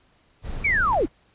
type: noise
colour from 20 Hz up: brown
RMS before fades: -31 dBFS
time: 0.42-1.09 s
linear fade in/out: 50 ms
type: linear sweep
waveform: sine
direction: down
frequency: 2362 to 246.9 Hz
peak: -18 dBFS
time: 0.64-1.06 s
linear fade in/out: 10 ms
type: clicks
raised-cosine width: 0.5 ms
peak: -23 dBFS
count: 2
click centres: 0.931 / 0.944 s
effects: pink hiss -61 dBFS RMS until 1.34 s + resampled to 8000 Hz